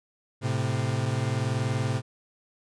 40% pulse tone pair together, 109.78 / 130.5 Hz, A2 / C3, -3 / -4 cents, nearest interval minor third, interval 299 cents, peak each -27 dBFS, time 0.41-2.02 s, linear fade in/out 50 ms, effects resampled to 22050 Hz

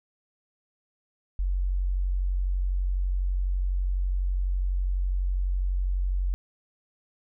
sine tone, 46.02 Hz, F#1, 9 cents flat, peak -23 dBFS, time 1.39-6.34 s, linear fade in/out 0 ms, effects none

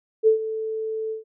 sine tone with ADSR envelope, 440 Hz, A4, in tune, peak -11 dBFS, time 0.23-1.24 s, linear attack 40 ms, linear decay 110 ms, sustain -14 dB, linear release 130 ms, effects none

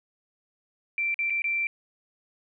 sine tone with dropouts, 2349 Hz, D7, in tune, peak -24 dBFS, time 0.98-1.67 s, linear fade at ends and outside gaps 1 ms, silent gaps 1.143-1.19 / 1.299-1.304 / 1.42-1.442 s, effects none

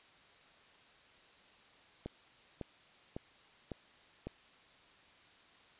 click train, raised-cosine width 2 ms, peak -27 dBFS, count 5, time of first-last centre 2.06-4.27 s, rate 1.81 Hz, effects white hiss -62 dBFS RMS until 5.79 s + resampled to 8000 Hz

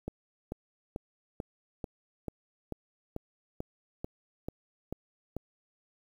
click train, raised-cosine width 2 ms, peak -22 dBFS, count 13, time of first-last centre 0.08-5.366 s, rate 2.27 Hz, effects 9-bit

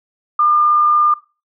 sine tone with amplitude modulation, 1204 Hz, D6, 43 cents sharp, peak -9 dBFS, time 0.39-1.14 s, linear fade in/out 5 ms, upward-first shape sine, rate 77 Hz, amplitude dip 25%, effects noise-tail reverb RT60 0.3 s tail -18 dB re dry

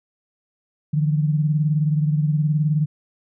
sine beating tone pair, 150 / 169 Hz, D3 / E3, +37 / +43 cents, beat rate 19 Hz, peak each -17 / -25 dBFS, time 0.93-2.86 s, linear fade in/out 10 ms, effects none

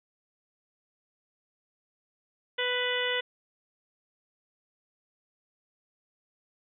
harmonic tone, 495.3 Hz, B4, 5 cents sharp, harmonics 1 / 2 / 3 / 4 / 5 / 6 / 7, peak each -32 / -39 / -35 / -32 / -41 / -33 / -36 dBFS, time 2.58-3.21 s, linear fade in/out 10 ms, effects none

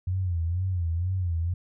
sine tone with vibrato, 88.2 Hz, F2, 18 cents sharp, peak -24 dBFS, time 0.07-1.54 s, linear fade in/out 5 ms, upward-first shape sine, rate 2.1 Hz, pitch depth 120 cents each way, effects none

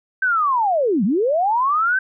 sine linear two-way sweep, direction down then up, 1568 to 172.9 to 1568 Hz, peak -15 dBFS, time 0.22-1.99 s, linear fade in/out 5 ms, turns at 1.04 s, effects none

